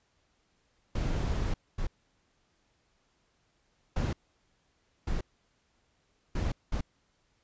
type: noise bursts at uneven times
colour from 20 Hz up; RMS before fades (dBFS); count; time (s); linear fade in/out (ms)
brown; -30; 6; 0.95-1.54 / 1.78-1.87 / 3.96-4.13 / 5.07-5.21 / 6.35-6.52 / 6.72-6.81; 5
effects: pink hiss -72 dBFS RMS until 7.43 s + resampled to 16000 Hz